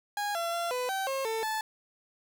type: tone with pitch steps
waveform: 30% pulse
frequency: 822 / 678 / 685 / 499.5 / 772 / 538 / 446.4 / 872 Hz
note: G#5 / E5 / F5 / B4 / G5 / C5 / A4 / A5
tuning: -18 / +49 / -34 / +20 / -27 / +48 / +25 / -16 cents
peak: -27 dBFS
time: 0.17-1.61 s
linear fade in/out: 2 ms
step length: 180 ms
effects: none